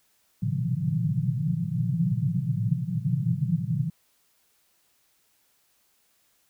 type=band-pass noise; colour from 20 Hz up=white; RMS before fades=-26 dBFS; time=0.42-3.9 s; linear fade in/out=10 ms; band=110 to 180 Hz; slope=96 dB/octave; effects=white hiss -67 dBFS RMS until 6.49 s